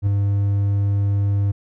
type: tone with ADSR envelope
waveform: triangle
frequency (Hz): 100.4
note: G2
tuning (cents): +42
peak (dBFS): -11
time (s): 0.02-1.52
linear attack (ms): 48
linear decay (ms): 4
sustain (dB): -3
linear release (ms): 12
effects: none